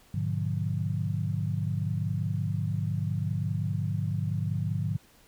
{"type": "chord", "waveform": "sine", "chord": "G# diminished seventh", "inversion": "none", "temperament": "just", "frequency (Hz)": [103.83, 124.59, 149.51, 179.41], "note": ["G#2", "B2", "D3", "F3"], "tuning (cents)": [0, 16, 31, 47], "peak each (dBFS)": [-30, -36, -31, -35], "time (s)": [0.14, 4.97], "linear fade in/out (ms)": 5, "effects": ["pink hiss -59 dBFS RMS until 5.27 s"]}